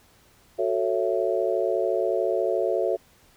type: chord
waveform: sine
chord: F# minor seventh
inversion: none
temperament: just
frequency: 370 / 444 / 555 / 666 Hz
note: F#4 / A4 / C#5 / E5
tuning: 0 / +16 / +2 / +18 cents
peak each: -27 dBFS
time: 0.58-2.97 s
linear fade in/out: 20 ms
effects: pink hiss -58 dBFS RMS until 3.36 s